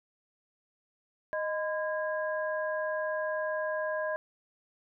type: tone cluster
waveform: sine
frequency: 621 / 1014 / 1636 Hz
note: D#5 / B5 / G#6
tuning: -3 / +45 / -26 cents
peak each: -31 / -38 / -36 dBFS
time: 1.33-4.16 s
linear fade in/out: 0 ms
effects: none